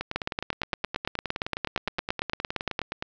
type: two click trains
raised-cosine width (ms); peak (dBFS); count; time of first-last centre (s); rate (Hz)
0.3; -14 / -10; 30 / 24; 0.01-3.025 / 0.16-2.792; 9.62 / 8.74
effects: resampled to 16000 Hz + 7-bit